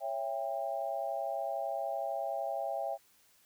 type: chord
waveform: sine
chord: C# diminished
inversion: none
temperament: just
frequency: 554.4 / 665.2 / 798.3 Hz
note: C#5 / E5 / G5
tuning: 0 / +16 / +31 cents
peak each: -39 / -36 / -37 dBFS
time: 0-2.98 s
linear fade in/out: 50 ms
effects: white hiss -66 dBFS RMS until 3.45 s